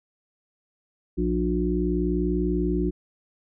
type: harmonic tone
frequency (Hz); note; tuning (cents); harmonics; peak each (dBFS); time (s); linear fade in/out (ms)
60.1; B1; -46; 1 / 3 / 5 / 6; -27 / -27 / -27 / -27; 1.17-2.91; 20
effects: none